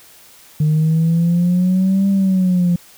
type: exponential two-way sweep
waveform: sine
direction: up then down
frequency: 151.1 to 197.6 to 173 Hz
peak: -10 dBFS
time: 0.6-2.76 s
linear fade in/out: 5 ms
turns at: 2.09 s
effects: tanh soft clip ceiling -9 dBFS + white hiss -45 dBFS RMS until 2.97 s